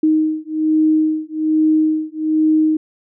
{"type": "beating tone pair", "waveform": "sine", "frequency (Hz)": [311.4, 312.6], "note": ["D#4", "D#4"], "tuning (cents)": [2, 8], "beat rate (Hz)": 1.2, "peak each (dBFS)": -16, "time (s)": [0.03, 2.77], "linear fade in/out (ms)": 5, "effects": []}